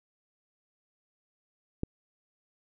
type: click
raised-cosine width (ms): 3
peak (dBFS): -17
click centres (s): 1.834
effects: none